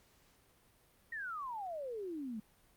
sine exponential sweep, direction down, 1900 to 207.7 Hz, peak -39 dBFS, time 1.12-2.4 s, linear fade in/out 5 ms, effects pink hiss -68 dBFS RMS until 2.76 s + Opus 48 kbps

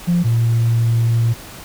sine tone pair in turn, 174 / 115.82 Hz, F3 / A#2, -6 / -11 cents, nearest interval perfect fifth, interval 705 cents, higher first, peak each -11 dBFS, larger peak neither, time 0.07-0.24 / 0.24-1.34 s, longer second, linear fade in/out 20 ms, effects tanh soft clip ceiling -9 dBFS + pink hiss -36 dBFS RMS until 1.64 s

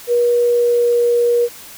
sine tone with pitch glide, 480.6 to 477.3 Hz, B4 to A#4, -47 to +41 cents, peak -11 dBFS, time 0.07-1.49 s, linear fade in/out 50 ms, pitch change -12 cents, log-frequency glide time 0.39-1 s, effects white hiss -37 dBFS RMS until 1.77 s

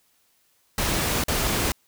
pink noise with dropouts, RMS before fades -24 dBFS, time 0.78-1.72 s, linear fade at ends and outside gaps 2 ms, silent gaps 1.239-1.282 s, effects white hiss -65 dBFS RMS until 1.87 s

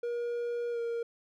triangle tone with pitch glide, 476.1 to 467.1 Hz, A#4 to A#4, +37 to +3 cents, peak -29 dBFS, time 0.03-1.03 s, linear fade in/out 5 ms, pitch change -34 cents, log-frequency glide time 0.71-0.79 s, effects none

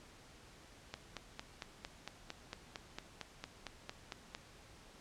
click train, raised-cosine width 0.2 ms, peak -25 dBFS, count 16, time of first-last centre 0.94-4.349 s, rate 4.4 Hz, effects pink hiss -59 dBFS RMS until 5 s + low-pass 8000 Hz 12 dB/octave

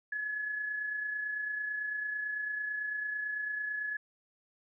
sine tone with amplitude modulation, 1700 Hz, G#6, 40 cents sharp, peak -31 dBFS, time 0.12-3.97 s, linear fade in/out 5 ms, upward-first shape sine, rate 29 Hz, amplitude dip 40%, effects none

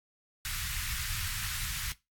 pink band-stop noise, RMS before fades -35 dBFS, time 0.45-1.92 s, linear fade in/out 0 ms, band 120 to 1400 Hz, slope 24 dB/octave, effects noise-tail reverb RT60 0.2 s tail -18 dB re dry + AAC 64 kbps

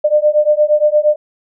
sine beating tone pair, 597 / 605.6 Hz, D5 / D#5, +28 / -47 cents, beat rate 8.6 Hz, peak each -12 dBFS, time 0.04-1.16 s, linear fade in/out 10 ms, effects none

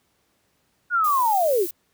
sine linear sweep, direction down, 1471 to 320 Hz, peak -17 dBFS, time 0.9-1.67 s, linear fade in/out 50 ms
violet noise, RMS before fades -32 dBFS, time 1.04-1.71 s, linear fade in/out 5 ms
effects pink hiss -67 dBFS RMS until 1.93 s + high-pass 80 Hz 12 dB/octave

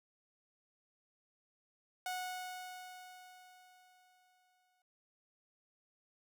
sawtooth tone with exponential decay, 734 Hz, F#5, 14 cents flat, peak -33 dBFS, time 2.06-4.82 s, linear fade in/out 2 ms, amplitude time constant 600 ms, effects none

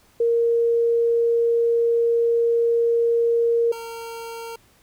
sine / 25% pulse tone pair in turn, 466.2 / 459.8 Hz, A#4 / A#4, 0 / -24 cents, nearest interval unison, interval 24 cents, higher first, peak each -16 / -28 dBFS, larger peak first, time 0.2-3.72 / 3.72-4.56 s, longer first, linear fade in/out 5 ms, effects pink hiss -57 dBFS RMS until 4.82 s

